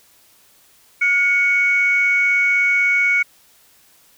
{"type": "tone pair together", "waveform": "sine", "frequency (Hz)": [1437, 2226], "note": ["F6", "C#7"], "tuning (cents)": [49, 7], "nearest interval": "minor sixth", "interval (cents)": 758, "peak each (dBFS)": [-21, -13], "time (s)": [1.01, 3.23], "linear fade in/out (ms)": 10, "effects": ["tanh soft clip ceiling -7 dBFS", "white hiss -53 dBFS RMS until 4.17 s"]}